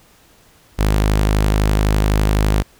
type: tone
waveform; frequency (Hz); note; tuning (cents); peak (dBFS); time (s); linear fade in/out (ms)
sawtooth; 51.91; G#1; 0; -9; 0.78-2.63; 20
effects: pink hiss -51 dBFS RMS until 2.79 s